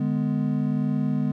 triangle chord, G# diminished, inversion second, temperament just, 149.51 / 207.7 / 249.2 Hz, D3 / G#3 / B3, +31 / 0 / +16 cents, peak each -24 dBFS, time 0-1.32 s, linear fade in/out 5 ms, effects none

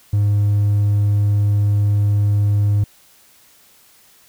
triangle tone, 102.7 Hz, G#2, 19 cents flat, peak -10 dBFS, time 0.13-2.84 s, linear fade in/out 5 ms, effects tanh soft clip ceiling -7 dBFS + white hiss -51 dBFS RMS until 4.28 s

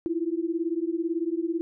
sine beating tone pair, 324.9 / 342.9 Hz, E4 / F4, -25 / -32 cents, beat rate 18 Hz, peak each -28 dBFS, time 0.06-1.61 s, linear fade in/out 0 ms, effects none

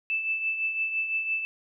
sine tone with tremolo, 2637 Hz, E7, in tune, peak -23 dBFS, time 0.1-1.45 s, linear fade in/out 0 ms, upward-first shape triangle, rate 5.9 Hz, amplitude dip 60%, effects none

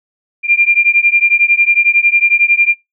sine beating tone pair, 2386 / 2397 Hz, D7 / D7, +27 / +35 cents, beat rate 11 Hz, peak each -11 dBFS, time 0.43-2.75 s, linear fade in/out 50 ms, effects noise-tail reverb RT60 0.2 s tail -22 dB re dry

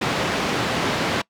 pink band-pass noise, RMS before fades -23 dBFS, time 0.01-1.22 s, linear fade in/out 10 ms, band 150 to 3900 Hz, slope 12 dB/octave, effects noise-tail reverb RT60 0.1 s tail -23 dB re dry

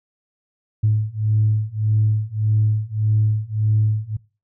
sine beating tone pair, 106.7 / 108.4 Hz, G#2 / A2, +47 / -25 cents, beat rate 1.7 Hz, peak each -19 / -18 dBFS, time 0.83-4.17 s, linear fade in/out 10 ms, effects noise-tail reverb RT60 0.3 s tail -20 dB re dry + tanh soft clip ceiling -8 dBFS

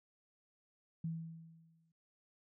sine tone with exponential decay, 163.6 Hz, E3, 13 cents flat, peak -35 dBFS, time 1.04-1.92 s, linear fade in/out 5 ms, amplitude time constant 190 ms, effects noise-tail reverb RT60 0.2 s tail -22 dB re dry

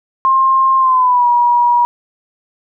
sine tone with pitch glide, 1061 to 961.8 Hz, C6 to B5, +24 to -46 cents, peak -8 dBFS, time 0.25-1.85 s, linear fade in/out 0 ms, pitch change -170 cents, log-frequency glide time 0.78-1.28 s, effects none

